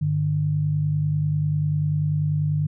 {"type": "tone pair together", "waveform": "sine", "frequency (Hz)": [99.8, 150], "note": ["G2", "D3"], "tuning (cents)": [32, 37], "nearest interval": "perfect fifth", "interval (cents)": 705, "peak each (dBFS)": [-27, -20], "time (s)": [0.01, 2.67], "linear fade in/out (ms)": 10, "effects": []}